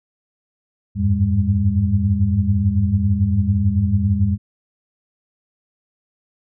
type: tone cluster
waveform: sine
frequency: 86.5 / 97.5 / 104.5 / 201 Hz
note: F2 / G2 / G#2 / G3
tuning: -16 / -9 / +11 / +44 cents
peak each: -20 dBFS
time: 0.95-4.38 s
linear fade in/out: 50 ms
effects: none